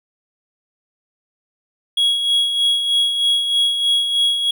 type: tone with tremolo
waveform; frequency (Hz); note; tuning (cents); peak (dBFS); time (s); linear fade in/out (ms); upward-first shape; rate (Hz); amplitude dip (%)
triangle; 3322; G#7; 0; -11; 1.97-4.51; 5; sine; 3.2; 50
effects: none